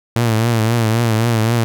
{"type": "tone with vibrato", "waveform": "sawtooth", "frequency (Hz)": 114.1, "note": "A#2", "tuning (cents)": -37, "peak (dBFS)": -9, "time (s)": [0.16, 1.64], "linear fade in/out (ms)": 0, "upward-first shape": "triangle", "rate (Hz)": 3.8, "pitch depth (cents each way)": 91, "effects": []}